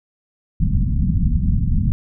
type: low-pass noise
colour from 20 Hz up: pink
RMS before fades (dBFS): -17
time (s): 0.6-1.92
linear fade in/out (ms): 0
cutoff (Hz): 220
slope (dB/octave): 48
effects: none